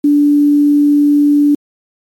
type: tone with quantisation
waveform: sine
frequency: 291 Hz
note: D4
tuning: 16 cents flat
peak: -6 dBFS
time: 0.04-1.55 s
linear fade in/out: 5 ms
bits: 6
effects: MP3 64 kbps